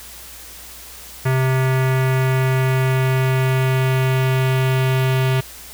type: tone with low-pass filter sweep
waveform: square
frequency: 130.81 Hz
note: C3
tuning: in tune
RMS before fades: -17 dBFS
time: 1.25-5.41 s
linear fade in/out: 10 ms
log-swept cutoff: 2000 to 3000 Hz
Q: 1.8
effects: added 60 Hz sine -45 dBFS peak until 5.73 s + white hiss -38 dBFS RMS until 5.73 s